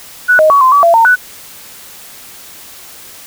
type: tone with pitch steps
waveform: sine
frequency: 1477 / 623 / 1125 / 1035 / 1144 / 678 / 911 / 1486 Hz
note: F#6 / D#5 / C#6 / C6 / D6 / E5 / A#5 / F#6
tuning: -3 / +2 / +25 / -19 / -46 / +49 / -40 / +7 cents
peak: -4 dBFS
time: 0.28-1.16 s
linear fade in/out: 20 ms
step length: 110 ms
effects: white hiss -34 dBFS RMS until 3.26 s